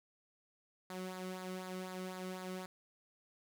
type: tone with flanger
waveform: sawtooth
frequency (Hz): 185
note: F#3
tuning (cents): 0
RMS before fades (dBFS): -44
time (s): 0.9-2.66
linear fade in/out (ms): 2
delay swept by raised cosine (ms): 0.34 to 1.22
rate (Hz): 4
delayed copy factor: -0.6
effects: none